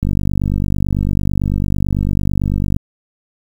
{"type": "click train", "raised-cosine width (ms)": 5, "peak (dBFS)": -5, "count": 135, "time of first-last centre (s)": [0.03, 2.765], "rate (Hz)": 49, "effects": ["7-bit"]}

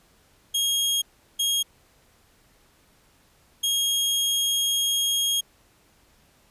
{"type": "tone bursts at uneven times", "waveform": "sawtooth", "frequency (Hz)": 3265, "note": "G#7", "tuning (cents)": -30, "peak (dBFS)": -18, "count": 3, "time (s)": [[0.54, 1.02], [1.39, 1.63], [3.63, 5.41]], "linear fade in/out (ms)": 10, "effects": ["pink hiss -60 dBFS RMS until 6.5 s", "resampled to 32000 Hz"]}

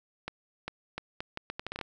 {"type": "accelerating click train", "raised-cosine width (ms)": 0.3, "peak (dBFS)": -19, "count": 12, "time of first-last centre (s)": [0.28, 1.812], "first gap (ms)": 400, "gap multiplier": 0.75, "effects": []}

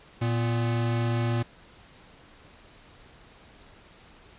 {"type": "tone pair together", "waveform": "square", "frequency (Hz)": [116.45, 245.4], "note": ["A#2", "B3"], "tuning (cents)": [-1, -11], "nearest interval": "octave + minor second", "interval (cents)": 1290, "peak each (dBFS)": [-25, -34], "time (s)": [0.21, 1.43], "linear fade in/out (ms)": 10, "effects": ["pink hiss -53 dBFS RMS until 4.38 s", "resampled to 8000 Hz"]}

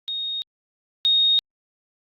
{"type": "tone pair in turn", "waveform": "sine", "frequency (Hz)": [3722, 3722], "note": ["A#7", "A#7"], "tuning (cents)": [-3, -3], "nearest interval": "unison", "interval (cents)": 0, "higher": "neither", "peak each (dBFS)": [-25, -15], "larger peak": "second", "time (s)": [[0.08, 0.42], [1.05, 1.39]], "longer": "neither", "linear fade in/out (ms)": 0, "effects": ["Opus 48 kbps"]}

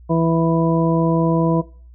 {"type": "harmonic tone", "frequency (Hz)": 164.81, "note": "E3", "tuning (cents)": 0, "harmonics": [1, 2, 3, 4, 6], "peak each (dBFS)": [-17, -20, -22, -23, -25], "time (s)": [0.09, 1.62], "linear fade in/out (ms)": 20, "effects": ["noise-tail reverb RT60 0.4 s tail -20 dB re dry", "added 60 Hz sine -40 dBFS peak until 1.94 s"]}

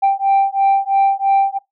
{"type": "beating tone pair", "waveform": "sine", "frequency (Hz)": [784, 787], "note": ["G5", "G5"], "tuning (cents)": [0, 7], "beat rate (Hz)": 3, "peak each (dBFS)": -13, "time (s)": [0.02, 1.59], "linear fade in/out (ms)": 20, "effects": ["noise-tail reverb RT60 0.2 s tail -23 dB re dry", "tanh soft clip ceiling -8 dBFS"]}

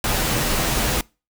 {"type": "noise with comb filter", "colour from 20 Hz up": "pink", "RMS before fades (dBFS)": -21, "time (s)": [0.04, 1.01], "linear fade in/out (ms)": 2, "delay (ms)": 11, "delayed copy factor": -0.5, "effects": ["noise-tail reverb RT60 0.3 s tail -25 dB re dry"]}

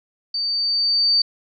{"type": "tone with level ramp", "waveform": "sine", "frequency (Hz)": 4600, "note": "D8", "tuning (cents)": -37, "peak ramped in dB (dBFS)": [-21, -13], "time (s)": [0.34, 1.22], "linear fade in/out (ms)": 5, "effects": []}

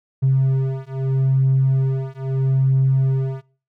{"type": "beating tone pair", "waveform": "triangle", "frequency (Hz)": [133, 133.78], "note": ["C3", "C3"], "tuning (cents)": [29, 39], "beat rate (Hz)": 0.78, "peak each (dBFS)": -15, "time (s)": [0.22, 3.42], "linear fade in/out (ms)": 20, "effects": ["noise-tail reverb RT60 0.4 s tail -22 dB re dry", "tanh soft clip ceiling -10 dBFS"]}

